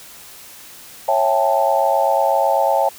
sine chord, A dominant seventh, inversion first, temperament just, 550 / 660 / 792 / 880 Hz, C#5 / E5 / G5 / A5, -14 / +2 / +18 / 0 cents, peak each -19 dBFS, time 1.08-2.89 s, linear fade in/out 5 ms, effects white hiss -40 dBFS RMS until 2.98 s

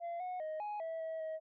sine tone with pitch steps, 685 / 730 / 624 / 835 / 652 / 645 / 635 Hz, F5 / F#5 / D#5 / G#5 / E5 / E5 / D#5, -34 / -24 / +5 / +9 / -19 / -38 / +35 cents, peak -35 dBFS, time 0-1.4 s, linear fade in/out 50 ms, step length 200 ms, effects tanh soft clip ceiling -37 dBFS

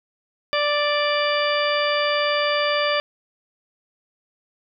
harmonic tone, 587.3 Hz, D5, in tune, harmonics 1 / 2 / 3 / 4 / 5 / 6 / 8, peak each -22 / -25 / -27 / -28 / -29 / -30 / -31 dBFS, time 0.53-3 s, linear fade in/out 0 ms, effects none

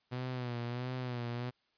sawtooth tone with vibrato, 123.4 Hz, B2, 1 cent flat, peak -32 dBFS, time 0.11-1.51 s, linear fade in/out 20 ms, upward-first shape sine, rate 1.5 Hz, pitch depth 63 cents each way, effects white hiss -75 dBFS RMS until 1.77 s + resampled to 11025 Hz

